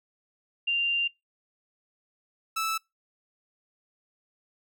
sine / sawtooth tone pair in turn, 2785 / 1314.3 Hz, F7 / E6, -5 / -6 cents, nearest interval octave + minor second, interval 1301 cents, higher first, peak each -23 dBFS, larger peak neither, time 0.67-1.08 / 2.56-2.78 s, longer first, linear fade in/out 10 ms, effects noise-tail reverb RT60 0.2 s tail -26 dB re dry

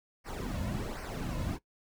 brown noise with flanger, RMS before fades -36 dBFS, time 0.24-1.59 s, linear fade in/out 50 ms, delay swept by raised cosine 0.27 to 2.57 ms, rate 1.3 Hz, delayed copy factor -0.75, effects noise-tail reverb RT60 0.1 s tail -19 dB re dry

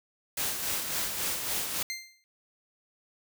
white noise with tremolo, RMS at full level -30 dBFS, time 0.37-1.83 s, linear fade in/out 5 ms, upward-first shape sine, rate 3.6 Hz, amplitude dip 45%
20% pulse tone with exponential decay, 2093 Hz, C7, in tune, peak -25 dBFS, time 1.9-2.24 s, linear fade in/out 0 ms, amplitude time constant 72 ms
effects none

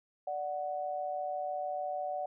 sine tone pair together, 587.3 / 741.1 Hz, D5 / F#5, 0 / +3 cents, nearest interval major third, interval 403 cents, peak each -37 / -35 dBFS, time 0.27-2.26 s, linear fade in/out 5 ms, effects none

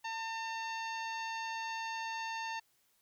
harmonic tone with a mistuned harmonic, 902 Hz, A5, 43 cents sharp, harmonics 1 / 2 / 3 / 4 / 5 / 6 / 7, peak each -39 / -43 / -45 / -52 / -50 / -58 / -54 dBFS, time 0.04-2.6 s, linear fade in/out 10 ms, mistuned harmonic 7, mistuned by +29 cents, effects white hiss -73 dBFS RMS until 3.01 s

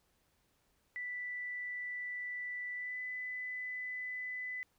sine tone with pitch glide, 1975.5 to 2002 Hz, B6 to B6, 0 to +23 cents, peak -38 dBFS, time 0.96-4.63 s, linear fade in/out 0 ms, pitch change +23 cents, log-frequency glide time 2.75-2.99 s, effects pink hiss -75 dBFS RMS until 4.78 s

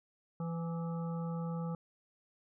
harmonic tone with a mistuned harmonic, 167.3 Hz, E3, 26 cents sharp, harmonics 1 / 3 / 5 / 7 / 8, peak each -35 / -45 / -49 / -52 / -53 dBFS, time 0.4-1.75 s, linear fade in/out 2 ms, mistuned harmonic 8, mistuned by -52 cents, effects none

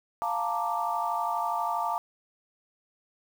sine chord, Bb major seventh, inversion second, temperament equal, 698.5 / 880 / 932.3 / 1174.7 Hz, F5 / A5 / Bb5 / D6, 0 / 0 / 0 / 0 cents, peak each -32 dBFS, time 0.22-1.98 s, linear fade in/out 0 ms, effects 8-bit

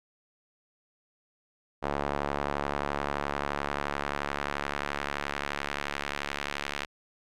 sawtooth tone with band-pass filter sweep, 71.5 Hz, D2, 46 cents flat, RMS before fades -33 dBFS, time 1.82-6.86 s, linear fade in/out 20 ms, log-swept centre 830 to 2400 Hz, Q 0.99, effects none

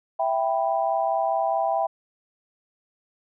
sine chord, E minor, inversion none, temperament equal, 659.3 / 784 / 987.8 Hz, E5 / G5 / B5, 0 / 0 / 0 cents, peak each -24 / -24 / -30 dBFS, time 0.19-1.87 s, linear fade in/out 10 ms, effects none

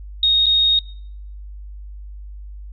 sine tone with dropouts, 3729 Hz, A#7, in tune, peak -12 dBFS, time 0.23-0.79 s, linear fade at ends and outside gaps 2 ms, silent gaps 0.459-0.465 s, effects noise-tail reverb RT60 0.7 s tail -24 dB re dry + added 50 Hz sine -32 dBFS peak until 2.72 s

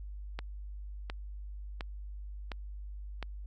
click train, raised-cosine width 0.3 ms, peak -22 dBFS, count 5, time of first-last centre 0.39-3.227 s, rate 1.41 Hz, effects added 50 Hz sine -40 dBFS peak until 3.46 s + AAC 32 kbps

